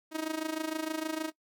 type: tone with amplitude modulation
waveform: sawtooth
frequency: 315.6 Hz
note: D#4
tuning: 25 cents sharp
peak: -25 dBFS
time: 0.11-1.32 s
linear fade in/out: 50 ms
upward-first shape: sine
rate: 26.5 Hz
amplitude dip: 80%
effects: noise-tail reverb RT60 0.1 s tail -21 dB re dry